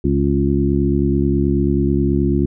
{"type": "harmonic tone with a mistuned harmonic", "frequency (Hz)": 69.3, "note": "C#2", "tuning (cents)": 0, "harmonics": [1, 2, 3, 4, 5], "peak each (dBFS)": [-20, -20, -20, -20, -20], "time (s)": [0.04, 2.46], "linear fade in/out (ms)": 5, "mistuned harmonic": 5, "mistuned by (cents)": 21, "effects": []}